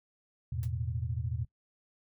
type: chord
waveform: sine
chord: E suspended fourth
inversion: none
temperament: equal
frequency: 82.41 / 110 / 123.47 Hz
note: E2 / A2 / B2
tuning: 0 / 0 / 0 cents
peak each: -36 dBFS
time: 0.52-1.45 s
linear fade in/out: 5 ms
type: noise with exponential decay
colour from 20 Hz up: white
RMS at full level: -45 dBFS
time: 0.63-0.71 s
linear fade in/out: 1 ms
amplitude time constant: 16 ms
effects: noise-tail reverb RT60 0.1 s tail -20 dB re dry